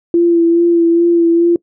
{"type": "tone with vibrato", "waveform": "sine", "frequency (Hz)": 339.1, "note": "E4", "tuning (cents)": 49, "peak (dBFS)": -7, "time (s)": [0.14, 1.56], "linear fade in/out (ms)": 2, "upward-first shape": "sine", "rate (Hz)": 2.4, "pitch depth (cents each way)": 23, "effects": ["noise-tail reverb RT60 0.1 s tail -23 dB re dry"]}